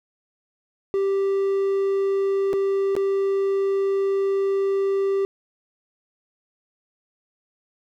triangle tone with dropouts, 392 Hz, G4, in tune, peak -17 dBFS, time 0.94-5.25 s, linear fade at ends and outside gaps 0 ms, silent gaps 2.531-2.537 / 2.953-2.965 s, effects none

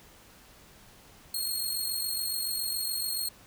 15% pulse tone with amplitude modulation, 4278 Hz, C8, 38 cents sharp, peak -21 dBFS, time 1.34-3.29 s, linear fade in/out 5 ms, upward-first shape sine, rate 47.1 Hz, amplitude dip 45%, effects pink hiss -55 dBFS RMS until 3.46 s

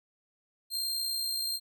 sawtooth tone with amplitude modulation, 4186 Hz, C8, in tune, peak -26 dBFS, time 0.7-1.6 s, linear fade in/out 50 ms, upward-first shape sine, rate 61.1 Hz, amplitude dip 35%, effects none

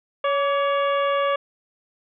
harmonic tone with a mistuned harmonic, 560 Hz, C#5, 18 cents sharp, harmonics 1 / 2 / 3 / 4 / 5 / 6, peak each -21 / -23 / -32 / -34 / -35 / -38 dBFS, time 0.24-1.36 s, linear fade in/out 5 ms, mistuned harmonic 2, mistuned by +47 cents, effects none

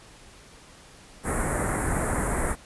pink band-stop noise, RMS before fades -26 dBFS, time 1.23-2.56 s, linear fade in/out 50 ms, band 2000 to 8000 Hz, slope 48 dB/octave, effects pink hiss -50 dBFS RMS until 2.65 s + resampled to 24000 Hz

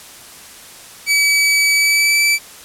sawtooth tone with pitch glide, 2287 to 2318 Hz, D7 to D7, -47 to -23 cents, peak -8 dBFS, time 1.06-2.39 s, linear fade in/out 50 ms, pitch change +24 cents, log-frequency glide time 1.75-2.22 s, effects white hiss -38 dBFS RMS until 2.64 s + low-pass 12000 Hz 12 dB/octave

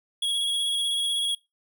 square tone with vibrato, 3322 Hz, G#7, in tune, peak -24 dBFS, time 0.22-1.35 s, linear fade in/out 5 ms, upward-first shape square, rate 16 Hz, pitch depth 15 cents each way, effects noise-tail reverb RT60 0.2 s tail -21 dB re dry

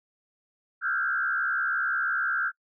sine tone with frequency modulation, 1480 Hz, F#6, in tune, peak -24 dBFS, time 0.81-2.52 s, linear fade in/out 50 ms, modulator 68.5 Hz, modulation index 2, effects noise-tail reverb RT60 0.1 s tail -26 dB re dry

